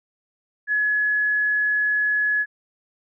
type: tone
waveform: sine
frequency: 1695 Hz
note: G#6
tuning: 35 cents sharp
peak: -18 dBFS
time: 0.67-2.46 s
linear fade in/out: 50 ms
effects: none